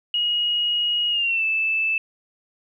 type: tone with pitch glide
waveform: sine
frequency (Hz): 2888 to 2633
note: F#7 to E7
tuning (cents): -43 to -3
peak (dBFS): -19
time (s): 0.14-1.98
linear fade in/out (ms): 2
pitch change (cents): -160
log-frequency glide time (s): 1.1-1.44
effects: 10-bit